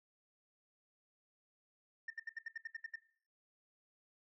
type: tone bursts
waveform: sine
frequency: 1810 Hz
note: A6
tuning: 48 cents sharp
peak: -38 dBFS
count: 10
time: 2.08-2.958 s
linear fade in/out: 5 ms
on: 23 ms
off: 72 ms
effects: noise-tail reverb RT60 0.5 s tail -18 dB re dry + tanh soft clip ceiling -38 dBFS